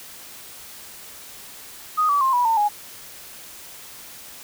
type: tone with pitch steps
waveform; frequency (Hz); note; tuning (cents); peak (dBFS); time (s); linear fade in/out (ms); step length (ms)
sine; 1244.5 / 1147.8 / 1058.7 / 976.4 / 900.6 / 830.6; D#6 / D6 / C6 / B5 / A5 / G#5; 0 / -40 / +20 / -20 / +40 / 0; -16; 1.97-2.69; 20; 120
effects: white hiss -41 dBFS RMS until 4.43 s